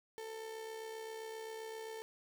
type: tone with amplitude modulation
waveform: 35% pulse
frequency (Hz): 444.7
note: A4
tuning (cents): +18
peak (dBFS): -40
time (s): 0.18-2.02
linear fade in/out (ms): 0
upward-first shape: sine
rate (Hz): 67.6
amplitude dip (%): 45
effects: none